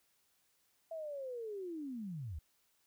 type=linear sweep; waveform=sine; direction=down; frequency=664 to 65.1 Hz; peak=-40 dBFS; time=0.91-2.39 s; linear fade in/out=5 ms; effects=white hiss -75 dBFS RMS until 2.86 s